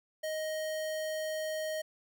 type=tone; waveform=square; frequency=625 Hz; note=D#5; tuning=8 cents sharp; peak=-34 dBFS; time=0.23-1.82 s; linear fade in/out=10 ms; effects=none